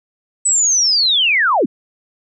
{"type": "linear sweep", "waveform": "sine", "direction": "down", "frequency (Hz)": [8070, 182.2], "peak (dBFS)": -11, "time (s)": [0.45, 1.66], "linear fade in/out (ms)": 10, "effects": []}